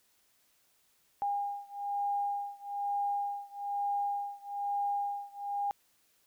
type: beating tone pair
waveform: sine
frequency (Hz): 809 / 810.1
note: G#5 / G#5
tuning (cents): -46 / -43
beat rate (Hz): 1.1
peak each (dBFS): -34 / -35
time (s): 1.22-5.71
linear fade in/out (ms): 0
effects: white hiss -70 dBFS RMS until 6.26 s